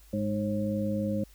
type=harmonic tone with a mistuned harmonic; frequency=103.3 Hz; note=G#2; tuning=9 cents flat; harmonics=1 / 2 / 3 / 5; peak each=-35 / -29 / -36 / -33 dBFS; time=0.13-1.24 s; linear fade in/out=5 ms; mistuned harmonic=5; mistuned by=+72 cents; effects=added 50 Hz sine -53 dBFS peak until 1.34 s + white hiss -60 dBFS RMS until 1.34 s